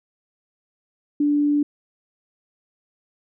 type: tone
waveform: sine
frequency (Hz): 292.1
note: D4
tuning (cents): -9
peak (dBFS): -16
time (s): 1.2-1.63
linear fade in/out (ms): 5
effects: none